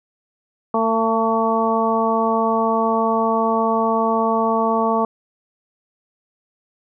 harmonic tone with a mistuned harmonic, 225.4 Hz, A3, 42 cents sharp, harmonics 1 / 2 / 3 / 4 / 5, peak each -22 / -22 / -22 / -22 / -22 dBFS, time 0.74-5.05 s, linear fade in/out 2 ms, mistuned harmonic 4, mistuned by -19 cents, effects none

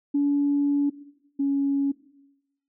sine tone pair in turn, 285.4 / 278.6 Hz, D4 / C#4, -49 / +9 cents, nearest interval unison, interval 42 cents, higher first, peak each -18 / -20 dBFS, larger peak first, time 0.14-0.9 / 1.39-1.92 s, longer first, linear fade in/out 10 ms, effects noise-tail reverb RT60 0.9 s tail -18 dB re dry + tanh soft clip ceiling -14 dBFS

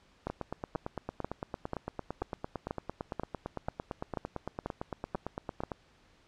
two click trains, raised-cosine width 1 ms, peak -19 / -21 dBFS, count 12 / 49, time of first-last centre 0.27-5.636 / 0.3-5.718 s, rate 2.05 / 8.86 Hz, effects pink hiss -64 dBFS RMS until 6.27 s + low-pass 5000 Hz 12 dB/octave

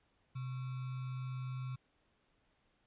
sine tone with sample-and-hold, 128.8 Hz, C3, 27 cents flat, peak -38 dBFS, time 0.35-1.76 s, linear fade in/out 10 ms, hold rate 1225 Hz, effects pink hiss -75 dBFS RMS until 2.86 s + resampled to 8000 Hz

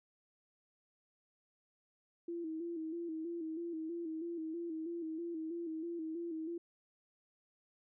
sine tone with vibrato, 329.6 Hz, E4, in tune, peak -38 dBFS, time 2.28-6.58 s, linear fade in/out 5 ms, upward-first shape square, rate 3.1 Hz, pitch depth 59 cents each way, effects none

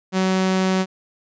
sawtooth tone, 188 Hz, F#3, 28 cents sharp, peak -13 dBFS, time 0.12-0.86 s, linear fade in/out 50 ms, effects resampled to 16000 Hz

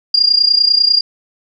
sine tone with amplitude modulation, 4813 Hz, D8, 42 cents sharp, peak -5 dBFS, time 0.14-1.01 s, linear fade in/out 5 ms, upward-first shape sine, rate 30.1 Hz, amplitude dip 80%, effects none

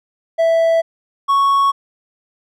triangle tone pair in turn, 659.3 / 1108.8 Hz, E5 / C#6, 0 / 0 cents, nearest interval major sixth, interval 900 cents, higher second, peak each -9 dBFS, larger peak neither, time 0.38-0.82 / 1.28-1.72 s, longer neither, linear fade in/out 20 ms, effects none

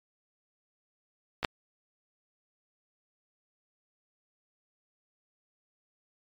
clicks, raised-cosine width 0.3 ms, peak -17 / -8 dBFS, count 2, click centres 1.43 / 1.448 s, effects MP3 96 kbps

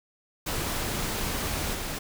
pink noise with level steps, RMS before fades -30 / -33 dBFS, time 0.46-1.99 s, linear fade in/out 10 ms, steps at 1.74 s, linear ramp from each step 10 ms, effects none

